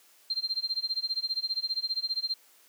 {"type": "tone with tremolo", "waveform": "sine", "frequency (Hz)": 4167, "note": "C8", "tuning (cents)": -8, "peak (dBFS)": -25, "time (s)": [0.3, 2.34], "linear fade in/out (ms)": 2, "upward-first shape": "sine", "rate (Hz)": 15, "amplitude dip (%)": 95, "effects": ["white hiss -60 dBFS RMS until 2.68 s", "high-pass 300 Hz 12 dB/octave"]}